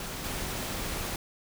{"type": "noise with level steps", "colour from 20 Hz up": "pink", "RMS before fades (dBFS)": [-37, -34], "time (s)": [0, 1.16], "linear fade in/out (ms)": 2, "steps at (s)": 0.24, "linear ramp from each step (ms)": 2, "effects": []}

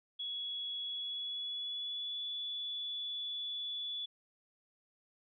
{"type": "tone with pitch glide", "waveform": "sine", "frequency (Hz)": [3363, 3438], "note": ["G#7", "A7"], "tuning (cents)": [21, -41], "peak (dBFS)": -37, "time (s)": [0.19, 4.06], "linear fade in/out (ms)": 10, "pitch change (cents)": 38, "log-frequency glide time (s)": [0.83, 2.24], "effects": []}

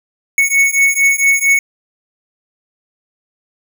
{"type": "beating tone pair", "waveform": "square", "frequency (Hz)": [2211, 2215.4], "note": ["C#7", "C#7"], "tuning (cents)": [-5, -2], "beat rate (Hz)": 4.4, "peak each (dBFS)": [-14, -13], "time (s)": [0.38, 1.59], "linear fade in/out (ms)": 2, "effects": []}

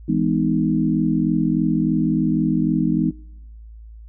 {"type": "chord", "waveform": "sine", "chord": "E major seventh", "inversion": "none", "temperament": "equal with one note detuned", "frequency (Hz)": [164.81, 207.7, 251.3, 311.1], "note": ["E3", "G#3", "B3", "D#4"], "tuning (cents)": [0, 0, 30, 0], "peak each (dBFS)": -22, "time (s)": [0.08, 3.11], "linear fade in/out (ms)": 10, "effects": ["noise-tail reverb RT60 1.0 s tail -24 dB re dry", "added 55 Hz sine -37 dBFS peak until 4.08 s"]}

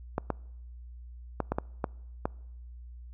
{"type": "clicks", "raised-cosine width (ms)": 1, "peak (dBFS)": -14, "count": 7, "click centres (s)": [0.181, 0.303, 1.403, 1.52, 1.585, 1.842, 2.255], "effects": ["noise-tail reverb RT60 0.9 s tail -26 dB re dry", "added 60 Hz sine -43 dBFS peak until 3.13 s"]}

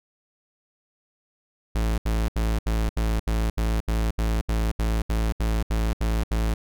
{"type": "tone bursts", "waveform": "45% pulse", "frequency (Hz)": 55, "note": "A1", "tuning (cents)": 0, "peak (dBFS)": -21, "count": 16, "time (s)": [1.75, 6.54], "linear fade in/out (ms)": 5, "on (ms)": 230, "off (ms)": 74, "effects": []}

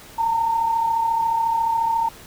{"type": "tone pair together", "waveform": "sine", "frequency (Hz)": [880.8, 915], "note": ["A5", "A#5"], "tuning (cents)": [2, -32], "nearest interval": "minor second", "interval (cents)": 66, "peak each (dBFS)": [-28, -18], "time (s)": [0.18, 2.09], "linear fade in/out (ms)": 10, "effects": ["pink hiss -43 dBFS RMS until 2.26 s"]}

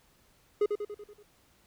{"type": "tone with echo", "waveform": "triangle", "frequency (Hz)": 415.3, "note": "G#4", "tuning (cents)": 0, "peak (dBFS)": -20, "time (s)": [0.61, 0.66], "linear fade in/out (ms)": 5, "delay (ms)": 95, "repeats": 6, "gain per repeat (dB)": -5, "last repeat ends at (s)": 1.23, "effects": ["pink hiss -65 dBFS RMS until 1.66 s"]}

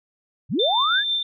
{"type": "linear sweep", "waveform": "sine", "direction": "up", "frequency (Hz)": [86.7, 1760], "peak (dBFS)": -19, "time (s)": [0.49, 1.04], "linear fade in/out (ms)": 50}
{"type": "tone with tremolo", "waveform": "sine", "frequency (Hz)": 3571, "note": "A7", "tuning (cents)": 25, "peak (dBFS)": -19, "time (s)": [0.59, 1.23], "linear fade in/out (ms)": 5, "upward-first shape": "sine", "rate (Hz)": 6, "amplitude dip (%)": 35}
{"effects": []}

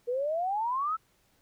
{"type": "exponential sweep", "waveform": "sine", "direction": "up", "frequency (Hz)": [471.2, 1339], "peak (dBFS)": -27, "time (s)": [0.07, 0.97], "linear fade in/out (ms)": 20, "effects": ["pink hiss -68 dBFS RMS until 1.41 s"]}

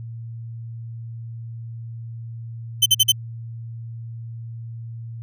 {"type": "tone bursts", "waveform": "sawtooth", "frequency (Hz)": 3072, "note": "G7", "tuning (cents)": -36, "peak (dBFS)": -8, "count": 4, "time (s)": [2.82, 3.121], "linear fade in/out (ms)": 10, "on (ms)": 40, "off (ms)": 47, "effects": ["added 115 Hz sine -31 dBFS peak until 5.22 s"]}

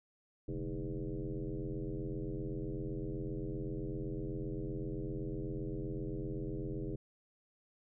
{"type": "tone with frequency modulation", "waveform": "sine", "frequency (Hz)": 140.4, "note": "C#3", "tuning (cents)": 22, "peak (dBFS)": -36, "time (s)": [0.48, 6.96], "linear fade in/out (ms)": 5, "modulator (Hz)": 87.8, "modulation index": 3.5, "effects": []}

